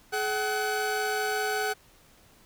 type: tone cluster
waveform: 45% pulse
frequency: 424.8 / 761 / 1497 Hz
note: G#4 / F#5 / F#6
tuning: +39 / +48 / +20 cents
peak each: -31 dBFS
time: 0.12-1.74 s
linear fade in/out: 20 ms
effects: pink hiss -58 dBFS RMS until 2.45 s